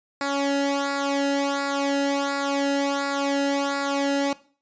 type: tone with flanger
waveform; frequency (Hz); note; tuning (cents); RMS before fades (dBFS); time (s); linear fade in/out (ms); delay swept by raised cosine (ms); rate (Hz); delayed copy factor
sawtooth; 279.8; C#4; +16; -24; 0.21-4.33; 2; 0.32 to 0.88; 1.4; -0.85
effects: noise-tail reverb RT60 0.4 s tail -17 dB re dry + resampled to 16000 Hz